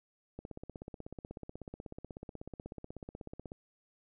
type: click train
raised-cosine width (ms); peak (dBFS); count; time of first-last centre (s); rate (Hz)
2; -30; 52; 0.39-3.519; 16.3
effects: none